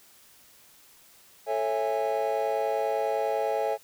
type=chord; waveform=triangle; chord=A major seventh; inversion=none; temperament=just; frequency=440 / 550 / 660 / 825 Hz; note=A4 / C#5 / E5 / G#5; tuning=0 / -14 / +2 / -12 cents; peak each=-28 dBFS; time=1.46-3.78 s; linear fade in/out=50 ms; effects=tanh soft clip ceiling -15 dBFS + white hiss -56 dBFS RMS until 3.83 s